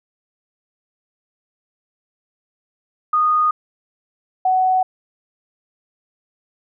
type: tone pair in turn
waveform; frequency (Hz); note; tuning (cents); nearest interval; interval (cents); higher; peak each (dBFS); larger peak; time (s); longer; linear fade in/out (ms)
sine; 1234 / 746.4; D#6 / F#5; -15 / +15; major sixth; 870; first; -13; neither; 3.13-3.51 / 4.45-4.83; neither; 5
effects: none